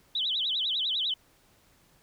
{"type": "tone with vibrato", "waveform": "sine", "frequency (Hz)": 3440, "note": "A7", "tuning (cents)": -40, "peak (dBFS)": -26, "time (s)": [0.15, 1.14], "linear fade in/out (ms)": 5, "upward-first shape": "sine", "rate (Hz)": 10, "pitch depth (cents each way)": 240, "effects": ["pink hiss -63 dBFS RMS until 2.02 s"]}